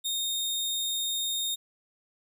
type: tone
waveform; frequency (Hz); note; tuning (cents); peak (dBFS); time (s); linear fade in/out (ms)
sawtooth; 3686; A#7; -20; -25; 0.04-1.56; 20
effects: none